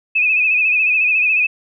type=tone with vibrato; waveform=sine; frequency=2533 Hz; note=D#7; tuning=30 cents sharp; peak=-12 dBFS; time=0.15-1.47 s; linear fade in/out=10 ms; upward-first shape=sine; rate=14 Hz; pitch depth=66 cents each way; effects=none